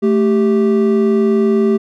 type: tone pair together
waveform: triangle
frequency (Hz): 220 / 392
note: A3 / G4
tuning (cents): 0 / 0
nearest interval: minor seventh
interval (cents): 1000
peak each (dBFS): -11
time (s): 0.02-1.78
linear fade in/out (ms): 20
effects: none